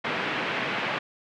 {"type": "band-pass noise", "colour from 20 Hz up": "white", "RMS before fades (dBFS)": -29, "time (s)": [0.04, 0.99], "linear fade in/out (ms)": 10, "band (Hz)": [130, 2700], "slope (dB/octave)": 24, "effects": []}